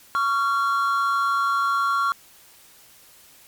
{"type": "tone pair together", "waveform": "triangle", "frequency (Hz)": [1116.9, 1378], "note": ["C#6", "F6"], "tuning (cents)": [13, -24], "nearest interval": "major third", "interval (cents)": 363, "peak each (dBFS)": -20, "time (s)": [0.15, 2.12], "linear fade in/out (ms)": 0, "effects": ["white hiss -51 dBFS RMS until 3.47 s", "MP3 96 kbps"]}